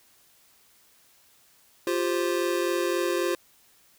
square chord, F suspended second, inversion none, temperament just, 349.2 / 392.9 / 523.8 Hz, F4 / G4 / C5, 0 / +4 / +2 cents, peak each -27 / -31 / -31 dBFS, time 1.87-3.35 s, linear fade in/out 2 ms, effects white hiss -60 dBFS RMS until 3.98 s

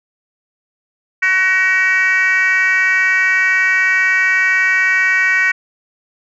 sine tone with frequency modulation, 1889 Hz, A#6, 22 cents sharp, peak -9 dBFS, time 1.22-5.52 s, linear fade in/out 10 ms, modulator 389 Hz, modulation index 1.1, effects tanh soft clip ceiling -8 dBFS

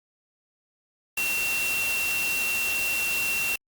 sine tone in noise, 2727 Hz, F7, 42 cents flat, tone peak -25 dBFS, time 1.17-3.56 s, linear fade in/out 5 ms, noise white, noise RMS -31 dBFS, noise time 1.17-3.56 s, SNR +3 dB, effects Opus 48 kbps

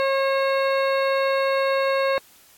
harmonic tone, 542 Hz, C#5, 39 cents flat, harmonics 1 / 2 / 3 / 4 / 5 / 7 / 8, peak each -20 / -26 / -30 / -32 / -34 / -37 / -38 dBFS, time 0-2.18 s, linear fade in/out 0 ms, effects white hiss -53 dBFS RMS until 2.57 s + AAC 64 kbps

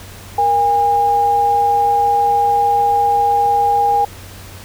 sine tone pair together, 468.2 / 813 Hz, A#4 / G#5, +8 / -37 cents, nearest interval minor seventh, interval 955 cents, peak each -22 / -11 dBFS, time 0.38-4.05 s, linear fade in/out 5 ms, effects added 94 Hz sine -37 dBFS peak until 4.64 s + pink hiss -37 dBFS RMS until 4.64 s

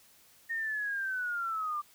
sine linear sweep, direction down, 1853 to 1174.7 Hz, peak -31 dBFS, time 0.49-1.82 s, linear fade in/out 20 ms, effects white hiss -61 dBFS RMS until 1.94 s

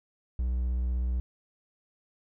triangle tone with vibrato, 61.74 Hz, B1, in tune, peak -24 dBFS, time 0.39-1.2 s, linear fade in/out 0 ms, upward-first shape square, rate 16 Hz, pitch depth 23 cents each way, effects none

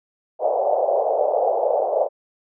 pink band-pass noise, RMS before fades -20 dBFS, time 0.39-2.09 s, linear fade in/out 50 ms, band 500 to 740 Hz, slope 48 dB/octave, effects none

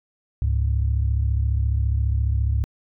sine tone pair together, 69.23 / 103.83 Hz, C#2 / G#2, -2 / 0 cents, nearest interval perfect fifth, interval 702 cents, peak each -19 / -22 dBFS, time 0.42-2.64 s, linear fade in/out 0 ms, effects tanh soft clip ceiling -11 dBFS

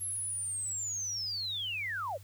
sine linear sweep, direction down, 11300 to 481.5 Hz, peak -33 dBFS, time 0-2.18 s, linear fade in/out 20 ms, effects added 98 Hz sine -49 dBFS peak until 2.23 s + white hiss -60 dBFS RMS until 2.23 s

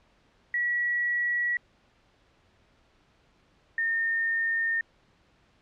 sine tone pair in turn, 1930 / 1825 Hz, B6 / A#6, -40 / -37 cents, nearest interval minor second, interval 97 cents, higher first, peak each -24 dBFS, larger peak neither, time 0.54-1.57 / 3.78-4.81 s, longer neither, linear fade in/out 2 ms, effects pink hiss -64 dBFS RMS until 5.61 s + low-pass 4000 Hz 12 dB/octave

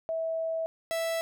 sine / 45% pulse tone pair in turn, 651 / 658.9 Hz, E5 / E5, -22 / -1 cents, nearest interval unison, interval 21 cents, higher second, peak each -28 dBFS, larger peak neither, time 0.09-0.66 / 0.91-1.21 s, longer first, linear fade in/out 0 ms, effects none

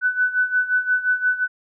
sine tone with tremolo, 1497 Hz, F#6, 20 cents sharp, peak -14 dBFS, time 0.01-1.48 s, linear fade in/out 50 ms, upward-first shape sine, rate 5.7 Hz, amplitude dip 80%, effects none

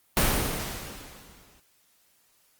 pink noise with exponential decay, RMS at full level -20 dBFS, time 0.17-1.6 s, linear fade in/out 0 ms, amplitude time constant 310 ms, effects white hiss -65 dBFS RMS until 2.59 s + Opus 32 kbps

